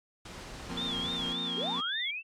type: noise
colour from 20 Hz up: pink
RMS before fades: -44 dBFS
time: 0.25-1.33 s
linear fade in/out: 5 ms
type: chord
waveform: sawtooth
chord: F suspended fourth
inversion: none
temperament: just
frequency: 174.61 / 232.8 / 261.9 Hz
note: F3 / Bb3 / C4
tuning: 0 / -2 / +2 cents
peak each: -37 dBFS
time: 0.69-1.81 s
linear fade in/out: 10 ms
type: tone with vibrato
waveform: sine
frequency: 3427 Hz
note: A7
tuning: 46 cents flat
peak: -32 dBFS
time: 0.77-2.11 s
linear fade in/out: 5 ms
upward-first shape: sine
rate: 3.5 Hz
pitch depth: 110 cents each way
type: linear sweep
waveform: sine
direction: up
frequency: 255.7 to 2726 Hz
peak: -34 dBFS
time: 1.54-2.23 s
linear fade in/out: 50 ms
effects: low-pass 7000 Hz 12 dB/octave + AAC 64 kbps